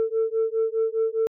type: beating tone pair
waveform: sine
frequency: 444.9 / 449.8 Hz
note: A4 / A4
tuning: +19 / +38 cents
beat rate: 4.9 Hz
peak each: -23 dBFS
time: 0-1.27 s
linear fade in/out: 0 ms
effects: tanh soft clip ceiling -16 dBFS